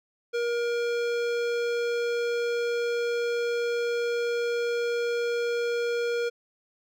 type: tone with hard clipping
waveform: sine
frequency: 473.8 Hz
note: A#4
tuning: 28 cents sharp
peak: -27 dBFS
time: 0.33-6.3 s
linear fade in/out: 20 ms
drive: 17 dB
effects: none